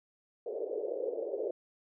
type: band-pass noise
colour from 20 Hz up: pink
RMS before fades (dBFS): -36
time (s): 0.46-1.51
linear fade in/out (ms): 5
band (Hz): 410 to 540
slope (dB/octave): 48
effects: none